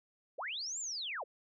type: linear two-way sweep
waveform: sine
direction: up then down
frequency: 392 to 7540 to 392 Hz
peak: -37 dBFS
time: 0.38-1.24 s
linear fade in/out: 10 ms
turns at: 0.79 s
effects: none